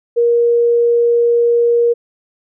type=tone; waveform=sine; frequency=472.3 Hz; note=A#4; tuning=23 cents sharp; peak=-9 dBFS; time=0.16-1.94 s; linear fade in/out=20 ms; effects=none